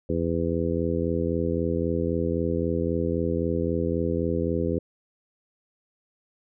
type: harmonic tone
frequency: 83.8 Hz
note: E2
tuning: 29 cents sharp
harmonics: 1 / 2 / 3 / 4 / 5 / 6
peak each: -30 / -30 / -30 / -30 / -30 / -30 dBFS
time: 0.09-4.79 s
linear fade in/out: 5 ms
effects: none